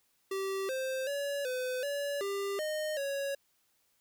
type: tone with pitch steps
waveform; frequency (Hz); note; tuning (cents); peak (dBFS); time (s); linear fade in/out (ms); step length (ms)
square; 387.5 / 524 / 567 / 507 / 570 / 397.8 / 615 / 556; G4 / C5 / C#5 / B4 / C#5 / G4 / D#5 / C#5; -20 / +2 / +39 / +45 / +48 / +25 / -20 / +5; -33; 0.31-3.35; 5; 380
effects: white hiss -73 dBFS RMS until 4 s